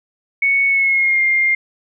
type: tone with pitch glide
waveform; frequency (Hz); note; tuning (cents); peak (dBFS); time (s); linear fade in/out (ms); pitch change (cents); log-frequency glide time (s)
sine; 2217 to 2114; C#7 to C7; 0 to +17; -12; 0.42-1.55; 5; -83; 0.67-1.22
effects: none